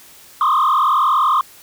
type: tone with frequency modulation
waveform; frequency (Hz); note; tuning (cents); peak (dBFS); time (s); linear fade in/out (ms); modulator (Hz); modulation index
sine; 1143; D6; -47; -10; 0.41-1.41; 2; 40.9; 2.8
effects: tanh soft clip ceiling -10 dBFS + white hiss -44 dBFS RMS until 1.62 s

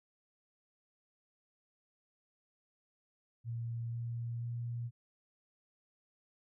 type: tone with pitch steps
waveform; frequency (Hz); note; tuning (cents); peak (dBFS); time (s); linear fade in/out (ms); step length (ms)
sine; 116.54 / 117.62 / 118.71; A#2 / A#2 / A#2; 0 / +16 / +32; -36; 3.44-4.91; 50; 490
effects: none

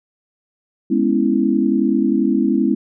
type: chord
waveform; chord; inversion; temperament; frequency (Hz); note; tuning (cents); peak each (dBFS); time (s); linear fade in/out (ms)
sine; C# minor seventh; second; equal; 207.7 / 246.9 / 277.2 / 329.6; G#3 / B3 / C#4 / E4; 0 / 0 / 0 / 0; -19; 0.9-2.75; 10
effects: none

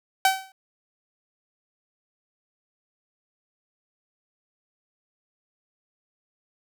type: tone with exponential decay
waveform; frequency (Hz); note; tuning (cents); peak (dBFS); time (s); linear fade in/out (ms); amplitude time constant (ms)
sawtooth; 766; G5; -40; -10; 0.25-0.52; 2; 57
effects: none

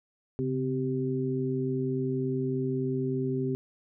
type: tone cluster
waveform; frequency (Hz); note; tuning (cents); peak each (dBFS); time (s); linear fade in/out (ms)
sine; 135.8 / 259.2 / 389.6; C#3 / C4 / G4; -35 / -16 / -11; -31; 0.39-3.55; 0
effects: none

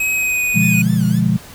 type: tone with pitch glide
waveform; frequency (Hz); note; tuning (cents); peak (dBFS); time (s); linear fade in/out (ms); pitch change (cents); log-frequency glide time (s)
square; 2542 to 2484; D#7 to D#7; +36 to -3; -16; 0-0.82; 5; -39; 0.13-0.43
type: chord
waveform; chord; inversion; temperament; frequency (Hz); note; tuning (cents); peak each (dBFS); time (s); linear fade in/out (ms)
sine; B diminished seventh; none; equal with one note detuned; 122.12 / 146.83 / 174.61 / 207.7; B2 / D3 / F3 / Ab3; -19 / 0 / 0 / 0; -18 / -22 / -16 / -17; 0.54-1.38; 20
type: tone with vibrato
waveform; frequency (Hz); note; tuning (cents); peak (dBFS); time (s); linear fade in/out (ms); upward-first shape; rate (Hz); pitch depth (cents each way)
5% pulse; 1587; G6; +21; -23; 0.59-1.22; 50; sine; 3.7; 190
effects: pink hiss -38 dBFS RMS until 1.54 s

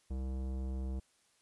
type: tone with tanh clipping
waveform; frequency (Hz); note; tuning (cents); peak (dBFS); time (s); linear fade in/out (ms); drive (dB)
sine; 65.3; C2; -3; -37; 0.1-1; 10; 17
effects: white hiss -71 dBFS RMS until 1.41 s + resampled to 24000 Hz

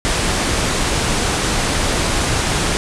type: low-pass noise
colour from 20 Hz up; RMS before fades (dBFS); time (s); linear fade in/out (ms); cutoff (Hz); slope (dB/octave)
pink; -18; 0.05-2.77; 0; 10000; 48
effects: none

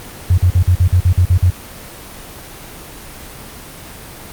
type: tone bursts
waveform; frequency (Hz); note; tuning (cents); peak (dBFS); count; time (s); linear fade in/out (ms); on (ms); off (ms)
sine; 89.7; F2; +47; -7; 10; 0.3-1.503; 5; 78; 47
effects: pink hiss -33 dBFS RMS until 4.32 s + Opus 24 kbps

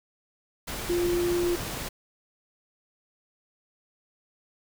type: tone in noise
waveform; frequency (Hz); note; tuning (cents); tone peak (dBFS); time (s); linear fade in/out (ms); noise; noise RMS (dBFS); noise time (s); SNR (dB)
sine; 349.2; F4; 0; -23; 0.89-1.56; 10; pink; -34; 0.67-1.89; +8
effects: none

